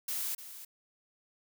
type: noise with echo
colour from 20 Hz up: blue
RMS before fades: -35 dBFS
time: 0.08-0.35 s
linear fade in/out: 5 ms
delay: 300 ms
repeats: 1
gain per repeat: -12 dB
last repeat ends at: 0.65 s
effects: none